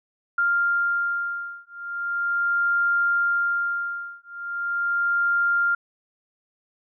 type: beating tone pair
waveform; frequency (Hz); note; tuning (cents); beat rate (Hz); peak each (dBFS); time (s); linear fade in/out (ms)
sine; 1396.9 / 1397.29; F6 / F6; 0 / 0; 0.39; -24; 0.38-5.75; 5
effects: none